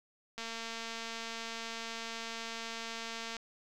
click train, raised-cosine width 0.2 ms, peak -24 dBFS, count 682, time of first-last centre 0.38-3.367 s, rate 228 Hz, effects none

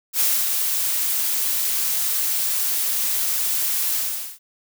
blue noise with ADSR envelope, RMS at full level -18 dBFS, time 0.13-4.39 s, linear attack 73 ms, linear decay 250 ms, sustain -4 dB, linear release 440 ms, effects none

